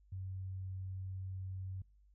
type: tone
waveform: sine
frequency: 94.3 Hz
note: F#2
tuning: 33 cents sharp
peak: -40 dBFS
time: 0.12-1.82 s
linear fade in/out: 5 ms
effects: noise-tail reverb RT60 0.5 s tail -26 dB re dry + added 50 Hz sine -63 dBFS peak until 2.14 s

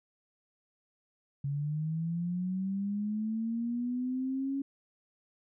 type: linear sweep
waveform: sine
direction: up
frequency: 138.59 to 277.2 Hz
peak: -30 dBFS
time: 1.44-4.62 s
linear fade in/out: 5 ms
effects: none

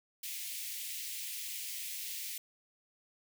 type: high-pass noise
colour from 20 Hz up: white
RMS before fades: -41 dBFS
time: 0.23-2.38 s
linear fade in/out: 5 ms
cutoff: 2000 Hz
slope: 48 dB/octave
effects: none

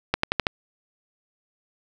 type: accelerating click train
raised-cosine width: 0.3 ms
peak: -4 dBFS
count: 5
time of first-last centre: 0.14-0.468 s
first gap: 94 ms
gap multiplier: 0.91
effects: none

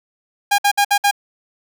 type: tone bursts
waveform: sawtooth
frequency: 811 Hz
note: G#5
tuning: 41 cents flat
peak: -8 dBFS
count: 5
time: 0.51-1.112 s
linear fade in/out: 10 ms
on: 74 ms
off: 58 ms
effects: none

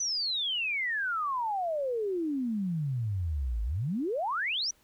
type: exponential two-way sweep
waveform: sine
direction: down then up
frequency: 6100 to 51.91 to 6100 Hz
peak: -28 dBFS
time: 0-4.71 s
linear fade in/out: 5 ms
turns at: 3.63 s
effects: pink hiss -65 dBFS RMS until 4.83 s

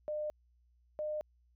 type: tone pair in turn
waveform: sine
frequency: 604 / 607.3 Hz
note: D5 / D#5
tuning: +48 / -42 cents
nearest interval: unison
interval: 10 cents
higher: second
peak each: -34 / -34 dBFS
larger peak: neither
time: 0.08-0.3 / 0.99-1.21 s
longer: neither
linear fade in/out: 0 ms
effects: added 60 Hz sine -66 dBFS peak until 1.55 s

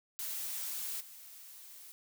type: noise with level steps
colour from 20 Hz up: blue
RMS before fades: -39 / -52 dBFS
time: 0.19-1.92 s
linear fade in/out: 0 ms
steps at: 1 s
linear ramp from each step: 10 ms
effects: none

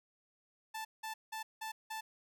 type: tone bursts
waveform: sawtooth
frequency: 880 Hz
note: A5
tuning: in tune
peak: -36 dBFS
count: 5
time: 0.74-2.01 s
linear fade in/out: 10 ms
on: 110 ms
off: 180 ms
effects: none

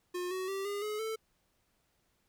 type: tone with pitch steps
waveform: square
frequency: 358 / 373.4 / 389.5 / 406.3 / 423.8 / 442 Hz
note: F4 / F#4 / G4 / G#4 / G#4 / A4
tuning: +43 / +16 / -11 / -38 / +35 / +8 cents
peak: -35 dBFS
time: 0.14-1.16 s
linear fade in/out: 10 ms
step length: 170 ms
effects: pink hiss -75 dBFS RMS until 2.28 s

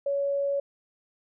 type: tone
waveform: sine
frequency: 561 Hz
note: C#5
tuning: 21 cents sharp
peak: -24 dBFS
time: 0.06-0.6 s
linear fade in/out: 5 ms
effects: none

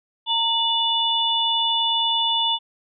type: tone cluster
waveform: sine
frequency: 917 / 2928 / 3491 Hz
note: A#5 / F#7 / A7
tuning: -29 / -19 / -14 cents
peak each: -24 / -24 / -21 dBFS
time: 0.26-2.59 s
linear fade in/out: 50 ms
effects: none

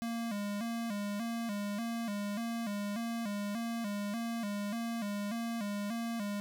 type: tone with vibrato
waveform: square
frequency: 217.3 Hz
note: A3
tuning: 21 cents flat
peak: -35 dBFS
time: 0.02-6.4 s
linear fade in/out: 0 ms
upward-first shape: square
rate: 1.7 Hz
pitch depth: 110 cents each way
effects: none

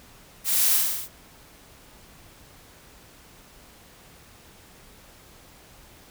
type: noise with echo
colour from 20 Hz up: blue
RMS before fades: -24 dBFS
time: 0.44-0.8 s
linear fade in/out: 50 ms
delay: 48 ms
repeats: 6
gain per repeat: -2 dB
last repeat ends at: 1.088 s
effects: pink hiss -51 dBFS RMS until 6.1 s

